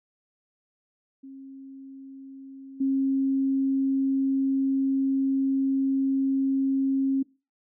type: tone with level steps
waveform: sine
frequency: 270 Hz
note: C#4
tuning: 45 cents flat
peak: -40 / -21 dBFS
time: 1.23-7.23 s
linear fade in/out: 10 ms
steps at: 2.8 s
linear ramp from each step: 10 ms
effects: noise-tail reverb RT60 0.3 s tail -22 dB re dry